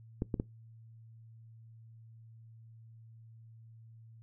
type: clicks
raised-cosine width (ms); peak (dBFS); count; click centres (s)
3; -19; 3; 0.221 / 0.342 / 0.399
effects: noise-tail reverb RT60 0.2 s tail -22 dB re dry + added 113 Hz sine -52 dBFS peak until 4.22 s